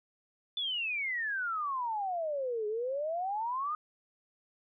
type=exponential two-way sweep; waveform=sine; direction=down then up; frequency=3520 to 414.2 to 1256 Hz; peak=-31 dBFS; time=0.57-3.75 s; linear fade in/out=2 ms; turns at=2.67 s; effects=none